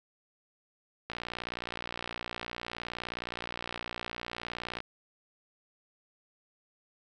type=click train; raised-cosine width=0.3 ms; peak=-20 dBFS; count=221; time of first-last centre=1.1-4.804 s; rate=59.4 Hz; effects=none